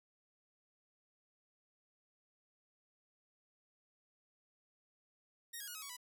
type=tone with pitch steps; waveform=5% pulse; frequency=1864.7 / 1642.2 / 1446.2 / 1273.6 / 1121.6 / 987.8 Hz; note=A#6 / G#6 / F#6 / D#6 / C#6 / B5; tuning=0 / -20 / -40 / +40 / +20 / 0 cents; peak=-34 dBFS; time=5.53-5.968 s; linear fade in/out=10 ms; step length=73 ms; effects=none